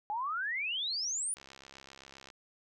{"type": "exponential sweep", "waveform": "sine", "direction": "up", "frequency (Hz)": [812, 9956], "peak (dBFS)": -32, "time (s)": [0.1, 1.34], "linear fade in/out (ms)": 0}
{"type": "click train", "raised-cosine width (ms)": 0.2, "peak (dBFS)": -33, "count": 64, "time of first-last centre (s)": [1.37, 2.302], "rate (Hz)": 67.6}
{"effects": []}